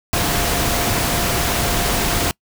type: tone in noise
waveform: sine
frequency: 698 Hz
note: F5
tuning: 1 cent flat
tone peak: -28 dBFS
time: 0.13-2.31 s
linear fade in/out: 0 ms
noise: pink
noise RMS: -19 dBFS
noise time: 0.13-2.31 s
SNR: -12 dB
effects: noise-tail reverb RT60 0.1 s tail -26 dB re dry